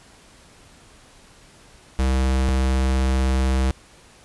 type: tone pair in turn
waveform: square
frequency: 65.41 / 65.41 Hz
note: C2 / C2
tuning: 0 / 0 cents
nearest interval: unison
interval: 0 cents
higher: neither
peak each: -18 dBFS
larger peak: neither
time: 1.99-2.49 / 2.49-3.71 s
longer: second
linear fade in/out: 0 ms
effects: pink hiss -50 dBFS RMS until 4.24 s + resampled to 24000 Hz